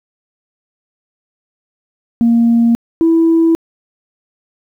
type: tone pair in turn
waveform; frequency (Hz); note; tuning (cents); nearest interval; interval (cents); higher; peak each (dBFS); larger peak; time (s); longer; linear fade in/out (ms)
sine; 233.1 / 329; A#3 / E4; 0 / -3; tritone; 597; second; -6; neither; 2.21-2.75 / 3.01-3.55; neither; 0
effects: tanh soft clip ceiling -4 dBFS + 8-bit